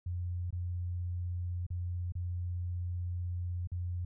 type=tone with dropouts; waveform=sine; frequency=88.4 Hz; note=F2; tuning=22 cents sharp; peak=-33 dBFS; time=0.06-4.05 s; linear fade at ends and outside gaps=5 ms; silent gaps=0.506-0.526 / 1.666-1.703 / 2.122-2.152 / 3.673-3.717 s; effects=none